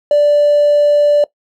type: tone with hard clipping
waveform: triangle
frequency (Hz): 586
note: D5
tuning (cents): -4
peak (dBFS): -7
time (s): 0.11-1.24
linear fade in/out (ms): 2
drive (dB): 3
effects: noise-tail reverb RT60 0.1 s tail -19 dB re dry